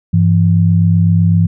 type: tone pair together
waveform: sine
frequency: 100 / 167.96 Hz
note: G2 / E3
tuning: +35 / +33 cents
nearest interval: major sixth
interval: 898 cents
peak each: -10 dBFS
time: 0.13-1.47 s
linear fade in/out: 10 ms
effects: none